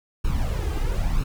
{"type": "noise with flanger", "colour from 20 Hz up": "brown", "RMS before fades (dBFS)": -23, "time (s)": [0.24, 1.24], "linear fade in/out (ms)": 10, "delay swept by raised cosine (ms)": [0.74, 2.54], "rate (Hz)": 1, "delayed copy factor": 0.75, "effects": []}